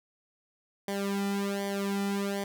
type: tone with flanger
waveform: sawtooth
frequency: 199.1 Hz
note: G3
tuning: 27 cents sharp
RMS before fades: -31 dBFS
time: 0.88-2.44 s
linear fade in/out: 2 ms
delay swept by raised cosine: 0.75 to 1.85 ms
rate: 1.3 Hz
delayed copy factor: -0.95
effects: none